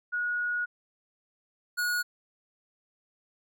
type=tone pair in turn; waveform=sine / square; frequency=1452 / 1452 Hz; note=F#6 / F#6; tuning=-33 / -33 cents; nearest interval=unison; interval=0 cents; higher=neither; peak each=-27 dBFS; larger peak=neither; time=0.12-0.66 / 1.77-2.03 s; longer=first; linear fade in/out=20 ms; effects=none